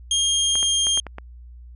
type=tone with pitch glide; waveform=25% pulse; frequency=3229 to 3210 Hz; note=G#7 to G7; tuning=-49 to +40 cents; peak=-14 dBFS; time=0.11-1 s; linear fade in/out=2 ms; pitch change=-11 cents; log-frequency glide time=0.23-0.84 s
type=clicks; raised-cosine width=0.5 ms; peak=-18 dBFS; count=6; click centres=0.555 / 0.629 / 0.869 / 0.975 / 1.067 / 1.184 s
effects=added 60 Hz sine -39 dBFS peak until 1.75 s + resampled to 32000 Hz